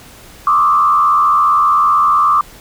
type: tone with frequency modulation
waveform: sine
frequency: 1174.7 Hz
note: D6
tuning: in tune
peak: -8 dBFS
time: 0.47-2.41 s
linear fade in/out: 2 ms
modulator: 84.9 Hz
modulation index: 1
effects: pink hiss -39 dBFS RMS until 2.6 s